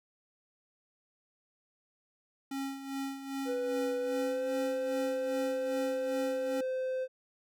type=tone with tremolo; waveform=square; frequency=272.6 Hz; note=C#4; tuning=29 cents flat; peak=-34 dBFS; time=2.51-6.61 s; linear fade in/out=5 ms; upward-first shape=sine; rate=2.5 Hz; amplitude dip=65%
type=tone with pitch glide; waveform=triangle; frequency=493.9 to 517 Hz; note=B4 to C5; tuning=0 to -21 cents; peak=-29 dBFS; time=3.45-7.08 s; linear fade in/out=50 ms; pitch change=+79 cents; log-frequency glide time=3.98-4.49 s
effects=none